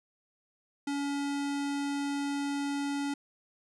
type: tone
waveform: square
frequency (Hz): 283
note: C#4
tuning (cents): +36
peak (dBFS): -31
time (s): 0.87-3.14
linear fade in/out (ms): 5
effects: resampled to 24000 Hz